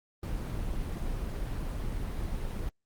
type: noise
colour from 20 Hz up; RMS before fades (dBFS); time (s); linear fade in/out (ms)
brown; -33; 0.23-2.69; 2
effects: Opus 24 kbps